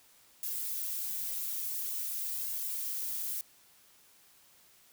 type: noise with flanger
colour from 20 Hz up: violet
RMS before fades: -36 dBFS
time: 0.43-3.41 s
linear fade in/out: 0 ms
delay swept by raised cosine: 1.8 to 5.2 ms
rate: 0.48 Hz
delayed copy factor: +0.85
effects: white hiss -62 dBFS RMS until 4.92 s